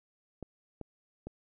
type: clicks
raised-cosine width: 2 ms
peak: -27 dBFS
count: 3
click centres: 0.427 / 0.813 / 1.27 s
effects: none